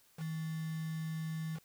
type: tone with quantisation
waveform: sine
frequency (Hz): 159.9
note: D#3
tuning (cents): +48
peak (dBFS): -36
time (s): 0.17-1.6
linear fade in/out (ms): 50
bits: 8
effects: white hiss -67 dBFS RMS until 1.64 s